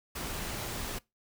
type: noise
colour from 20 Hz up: pink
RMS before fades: -37 dBFS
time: 0.15-0.99 s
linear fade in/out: 10 ms
effects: noise-tail reverb RT60 0.2 s tail -22 dB re dry